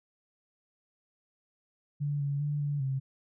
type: tone with pitch steps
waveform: sine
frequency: 145 / 141.7 / 146.7 / 144.6 / 134.1 Hz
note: D3 / C#3 / D3 / D3 / C3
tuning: -22 / +38 / -2 / -27 / +43 cents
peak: -28 dBFS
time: 2-3 s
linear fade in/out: 20 ms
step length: 200 ms
effects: none